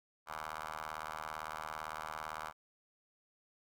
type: ring-modulated tone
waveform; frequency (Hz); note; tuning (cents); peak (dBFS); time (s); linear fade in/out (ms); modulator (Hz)
10% pulse; 77.78; D#2; 0; -30; 0.26-2.53; 50; 1080
effects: none